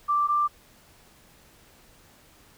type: tone pair in turn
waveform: sine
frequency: 1174.7 / 1181.5 Hz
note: D6 / D6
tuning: 0 / +10 cents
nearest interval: unison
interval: 10 cents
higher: second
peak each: -20 dBFS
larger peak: neither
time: 0.08-0.28 / 0.28-0.48 s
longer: neither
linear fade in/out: 20 ms
effects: pink hiss -56 dBFS RMS until 2.57 s